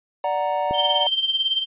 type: chord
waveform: triangle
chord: D augmented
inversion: none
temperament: equal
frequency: 587.3 / 740 / 932.3 Hz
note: D5 / F#5 / A#5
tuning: 0 / 0 / 0 cents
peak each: -23 dBFS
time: 0.24-1.07 s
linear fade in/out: 2 ms
type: click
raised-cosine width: 2 ms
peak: -16 dBFS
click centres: 0.71 s
type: tone with tremolo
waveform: sine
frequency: 3136 Hz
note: G7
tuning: in tune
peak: -16 dBFS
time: 0.73-1.66 s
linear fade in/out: 50 ms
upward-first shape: sine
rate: 18 Hz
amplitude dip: 70%
effects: resampled to 8000 Hz